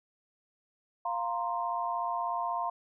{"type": "chord", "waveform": "sine", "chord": "F suspended fourth", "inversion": "none", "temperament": "just", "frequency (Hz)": [698.5, 931.3, 1047.7], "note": ["F5", "Bb5", "C6"], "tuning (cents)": [0, -2, 2], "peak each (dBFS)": -34, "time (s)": [1.05, 2.7], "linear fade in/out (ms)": 5, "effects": []}